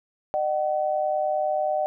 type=tone pair together; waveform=sine; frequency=608 / 757.5 Hz; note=D#5 / F#5; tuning=-40 / +40 cents; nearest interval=major third; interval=380 cents; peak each=-24 / -25 dBFS; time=0.34-1.86 s; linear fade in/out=0 ms; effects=none